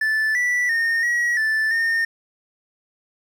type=tone with pitch steps; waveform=triangle; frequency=1753 / 1963 / 1835 / 1912 / 1758 / 1826 Hz; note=A6 / B6 / A#6 / A#6 / A6 / A#6; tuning=-7 / -11 / -28 / +43 / -2 / -36 cents; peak=-16 dBFS; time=0.01-2.05 s; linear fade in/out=5 ms; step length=340 ms; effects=9-bit